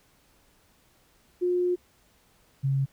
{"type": "tone pair in turn", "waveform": "sine", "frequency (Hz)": [357.5, 136.21], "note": ["F4", "C#3"], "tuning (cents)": [41, -30], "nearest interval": "octave + perfect fourth", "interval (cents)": 1671, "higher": "first", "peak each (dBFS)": -22, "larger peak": "neither", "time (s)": [[1.41, 1.76], [2.63, 2.86]], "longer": "first", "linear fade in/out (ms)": 20, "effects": ["pink hiss -63 dBFS RMS until 2.92 s"]}